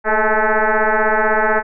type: tone with frequency modulation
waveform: sine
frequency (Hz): 440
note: A4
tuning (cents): 0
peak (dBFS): -12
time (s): 0.04-1.63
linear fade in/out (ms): 50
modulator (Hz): 216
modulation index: 6.5
effects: none